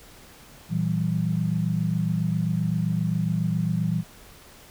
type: chord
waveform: sine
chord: E diminished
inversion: second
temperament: equal with one note detuned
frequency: 116.54 / 164.81 / 192.3 Hz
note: Bb2 / E3 / G3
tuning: 0 / 0 / -33 cents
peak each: -28 / -24 / -28 dBFS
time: 0.69-4.04 s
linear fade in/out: 50 ms
effects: pink hiss -49 dBFS RMS until 4.7 s